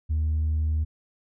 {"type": "tone with tanh clipping", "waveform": "triangle", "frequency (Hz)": 77.78, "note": "D#2", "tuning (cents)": 0, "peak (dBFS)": -22, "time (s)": [0.09, 0.85], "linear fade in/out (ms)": 20, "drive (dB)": 6, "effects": []}